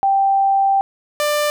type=tone pair in turn; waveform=sine / sawtooth; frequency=784 / 593.3 Hz; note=G5 / D5; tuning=0 / +18 cents; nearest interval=perfect fourth; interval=482 cents; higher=first; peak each=-12 dBFS; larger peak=neither; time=0.03-0.81 / 1.2-1.5 s; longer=first; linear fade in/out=0 ms; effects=none